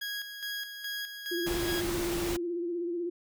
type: tone with tremolo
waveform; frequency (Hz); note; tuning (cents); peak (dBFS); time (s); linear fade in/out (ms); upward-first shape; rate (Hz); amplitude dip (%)
20% pulse; 1651; G#6; -11; -29; 0.01-1.81; 10; square; 2.4; 55
type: tone with vibrato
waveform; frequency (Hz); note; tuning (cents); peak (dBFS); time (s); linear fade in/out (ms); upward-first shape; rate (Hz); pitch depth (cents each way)
sine; 345.4; F4; -19; -30; 1.31-3.1; 10; sine; 16; 49
type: noise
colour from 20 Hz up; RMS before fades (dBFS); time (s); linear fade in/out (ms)
pink; -35; 1.46-2.37; 10
effects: none